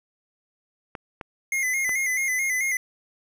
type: clicks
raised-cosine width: 0.5 ms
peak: -19 dBFS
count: 3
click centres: 0.952 / 1.212 / 1.893 s
type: tone with vibrato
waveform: square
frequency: 2076 Hz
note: C7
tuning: 14 cents flat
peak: -23 dBFS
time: 1.52-2.77 s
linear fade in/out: 2 ms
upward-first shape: square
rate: 4.6 Hz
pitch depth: 53 cents each way
effects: none